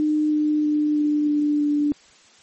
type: tone with pitch steps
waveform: sine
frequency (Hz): 303.9 / 301.8 / 299.7 / 297.6 / 295.6 / 293.5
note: D#4 / D4 / D4 / D4 / D4 / D4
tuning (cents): -41 / +47 / +35 / +23 / +11 / -1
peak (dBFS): -17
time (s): 0-1.92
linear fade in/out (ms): 0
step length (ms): 320
effects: white hiss -52 dBFS RMS until 2.42 s + MP3 32 kbps